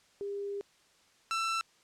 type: tone pair in turn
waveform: sine / sawtooth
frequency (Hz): 402 / 1335.9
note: G4 / E6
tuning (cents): +44 / +23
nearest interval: octave + major sixth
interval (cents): 2079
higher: second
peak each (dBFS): -34 / -26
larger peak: second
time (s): 0.21-0.61 / 1.31-1.61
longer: first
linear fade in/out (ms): 0
effects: white hiss -65 dBFS RMS until 1.83 s + low-pass 7000 Hz 12 dB/octave